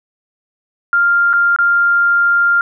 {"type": "tone with dropouts", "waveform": "sine", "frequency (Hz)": 1396.9, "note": "F6", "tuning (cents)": 0, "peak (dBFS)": -9, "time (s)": [0.93, 2.61], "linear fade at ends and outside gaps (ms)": 1, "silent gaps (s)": [[1.331, 1.336], [1.562, 1.587]], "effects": []}